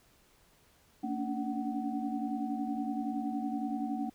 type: tone cluster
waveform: sine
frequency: 227.4 / 280.4 / 291.1 / 749 Hz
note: A#3 / C#4 / D4 / F#5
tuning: -43 / +20 / -15 / +21 cents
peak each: -36 / -37 / -38 / -39 dBFS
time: 1.03-4.1 s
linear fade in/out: 10 ms
effects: pink hiss -65 dBFS RMS until 4.14 s